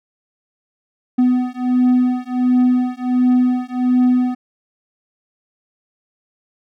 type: beating tone pair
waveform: triangle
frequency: 249.6 / 251 Hz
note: B3 / B3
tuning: +19 / +28 cents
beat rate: 1.4 Hz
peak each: -14 dBFS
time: 1.18-4.35 s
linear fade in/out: 10 ms
effects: none